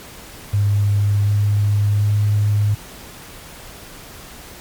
sine tone with pitch steps, 101.9 / 102.91 / 103.92 Hz, G#2 / G#2 / G#2, -32 / -15 / +2 cents, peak -13 dBFS, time 0.53-2.75 s, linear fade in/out 10 ms, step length 740 ms, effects pink hiss -38 dBFS RMS until 4.6 s + MP3 96 kbps

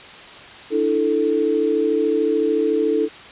sine chord, D suspended second, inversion none, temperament equal with one note detuned, 295.9 / 329.6 / 440 Hz, D4 / E4 / A4, +13 / 0 / 0 cents, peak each -23 / -22 / -18 dBFS, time 0.7-3.09 s, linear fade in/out 50 ms, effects white hiss -39 dBFS RMS until 3.31 s + resampled to 8000 Hz

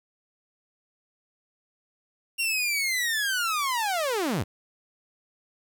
sawtooth linear sweep, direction down, 2782 to 69.3 Hz, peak -21 dBFS, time 2.38-4.44 s, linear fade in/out 20 ms, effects 10-bit

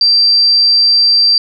sine tone, 4699 Hz, D8, in tune, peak -6 dBFS, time 0.01-1.38 s, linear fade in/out 2 ms, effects none

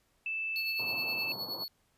sine tone, 2638 Hz, E7, 1 cent sharp, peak -32 dBFS, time 0.26-1.32 s, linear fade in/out 2 ms
square tone with tremolo, 4397 Hz, C#8, 15 cents flat, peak -34 dBFS, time 0.56-1.68 s, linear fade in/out 0 ms, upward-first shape sine, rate 9.6 Hz, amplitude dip 65%
white band-pass noise, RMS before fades -46 dBFS, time 0.79-1.64 s, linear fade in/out 5 ms, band 100 to 1100 Hz, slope 48 dB/octave
effects pink hiss -72 dBFS RMS until 1.97 s + resampled to 32000 Hz

